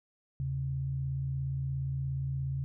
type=tone pair together; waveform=sine; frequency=77.3 / 134.33 Hz; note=D#2 / C3; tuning=-11 / +46 cents; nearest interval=minor seventh; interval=957 cents; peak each=-39 / -31 dBFS; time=0.4-2.64 s; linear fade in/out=0 ms; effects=none